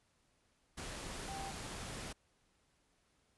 sine tone in noise, 784 Hz, G5, in tune, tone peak -44 dBFS, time 1.28-1.51 s, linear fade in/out 10 ms, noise pink, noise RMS -45 dBFS, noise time 0.77-2.13 s, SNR -2 dB, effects pink hiss -75 dBFS RMS until 3.37 s + resampled to 24000 Hz

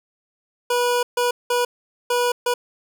25% pulse tone bursts at uneven times, 487.2 Hz, B4, 24 cents flat, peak -14 dBFS, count 5, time 0.7-1.03 / 1.17-1.31 / 1.5-1.65 / 2.1-2.32 / 2.46-2.54 s, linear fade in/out 5 ms, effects none

